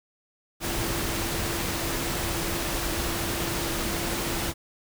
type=tone in noise; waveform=sine; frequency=337.7 Hz; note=E4; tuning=42 cents sharp; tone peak=-36 dBFS; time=0.6-4.54 s; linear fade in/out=50 ms; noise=pink; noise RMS=-29 dBFS; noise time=0.6-4.54 s; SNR=-10 dB; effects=none